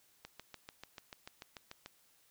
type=click train; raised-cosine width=0.2 ms; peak=-29 dBFS; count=12; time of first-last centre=0.25-1.861 s; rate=6.83 Hz; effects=white hiss -69 dBFS RMS until 2.3 s